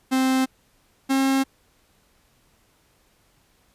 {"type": "tone pair in turn", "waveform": "45% pulse", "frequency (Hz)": [261.6, 268.8], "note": ["C4", "C4"], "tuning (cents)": [0, 47], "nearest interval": "unison", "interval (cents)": 47, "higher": "second", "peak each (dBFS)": -18, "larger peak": "neither", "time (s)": [[0.11, 0.46], [1.09, 1.44]], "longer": "neither", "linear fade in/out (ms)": 20, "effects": ["pink hiss -62 dBFS RMS until 3.74 s", "resampled to 32000 Hz"]}